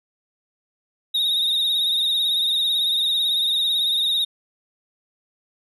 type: tone with vibrato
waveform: triangle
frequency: 3729 Hz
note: A#7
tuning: in tune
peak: -17 dBFS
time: 1.14-4.25 s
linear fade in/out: 10 ms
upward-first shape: triangle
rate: 18 Hz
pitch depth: 68 cents each way
effects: none